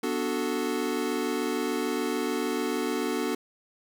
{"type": "chord", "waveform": "square", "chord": "B minor seventh", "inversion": "none", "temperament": "equal", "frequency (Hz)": [246.9, 293.7, 370, 440], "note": ["B3", "D4", "F#4", "A4"], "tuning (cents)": [0, 0, 0, 0], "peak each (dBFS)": -33, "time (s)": [0.03, 3.35], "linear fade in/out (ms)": 5, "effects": []}